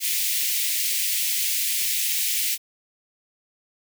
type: high-pass noise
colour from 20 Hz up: white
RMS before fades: -24 dBFS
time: 0-2.58 s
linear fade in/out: 50 ms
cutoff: 2000 Hz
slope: 48 dB/octave
effects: none